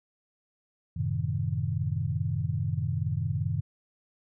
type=chord; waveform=sine; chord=F# diminished seventh; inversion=none; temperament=equal; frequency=92.5 / 110 / 130.81 / 155.56 Hz; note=F#2 / A2 / C3 / Eb3; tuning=0 / 0 / 0 / 0 cents; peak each=-32 dBFS; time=0.96-3.61 s; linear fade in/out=10 ms; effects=none